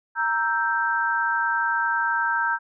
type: chord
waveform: sine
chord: E diminished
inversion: second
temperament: equal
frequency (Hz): 932.3 / 1318.5 / 1568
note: Bb5 / E6 / G6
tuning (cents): 0 / 0 / 0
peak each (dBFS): -25 / -28 / -23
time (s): 0.15-2.59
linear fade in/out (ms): 50
effects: none